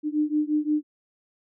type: beating tone pair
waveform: sine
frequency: 299.3 / 305 Hz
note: D4 / D#4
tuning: +33 / -34 cents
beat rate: 5.7 Hz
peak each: -24 / -25 dBFS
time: 0.03-0.83 s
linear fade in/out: 50 ms
effects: none